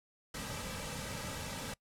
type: noise with comb filter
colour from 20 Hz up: pink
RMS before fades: -41 dBFS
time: 0.34-1.74 s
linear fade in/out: 5 ms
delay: 2.8 ms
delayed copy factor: -0.6
effects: noise-tail reverb RT60 0.1 s tail -24 dB re dry + low-pass 11000 Hz 12 dB/octave